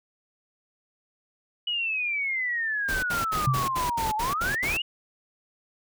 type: exponential two-way sweep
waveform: sine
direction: down then up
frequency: 2949 to 844 to 2949 Hz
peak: -25 dBFS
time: 1.67-4.82 s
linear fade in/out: 5 ms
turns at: 4.16 s
type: noise bursts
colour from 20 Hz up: pink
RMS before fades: -32 dBFS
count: 9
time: 2.88-4.774 s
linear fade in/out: 10 ms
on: 150 ms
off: 68 ms
type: tone with exponential decay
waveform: sine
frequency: 131.4 Hz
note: C3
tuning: 8 cents sharp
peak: -17 dBFS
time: 3.47-3.79 s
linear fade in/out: 5 ms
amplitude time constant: 69 ms
effects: none